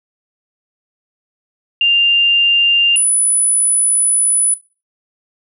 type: tone pair in turn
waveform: sine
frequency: 2794 / 9957 Hz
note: F7 / D#9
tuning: 0 / 0 cents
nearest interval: octave + minor seventh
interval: 2200 cents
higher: second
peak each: -9 dBFS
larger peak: neither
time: 1.81-2.96 / 2.96-4.54 s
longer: second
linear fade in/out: 2 ms
effects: noise-tail reverb RT60 0.3 s tail -18 dB re dry